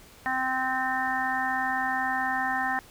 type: harmonic tone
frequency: 259.8 Hz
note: C4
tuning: 12 cents flat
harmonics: 1 / 3 / 4 / 5 / 6 / 7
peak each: -37 / -29 / -34 / -37 / -35 / -29 dBFS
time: 0.26-2.79 s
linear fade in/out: 0 ms
effects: pink hiss -52 dBFS RMS until 2.9 s